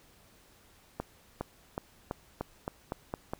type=accelerating click train; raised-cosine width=1 ms; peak=-19 dBFS; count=9; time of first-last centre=1-3.335 s; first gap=410 ms; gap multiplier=0.9; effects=pink hiss -61 dBFS RMS until 3.39 s